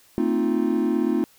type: chord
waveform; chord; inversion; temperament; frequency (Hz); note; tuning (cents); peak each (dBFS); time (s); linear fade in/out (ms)
triangle; F dominant seventh; first; equal with one note detuned; 225.8 / 261.6 / 311.1 / 349.2; A3 / C4 / Eb4 / F4; +45 / 0 / 0 / 0; -23; 0.18-1.24; 0
effects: white hiss -56 dBFS RMS until 1.38 s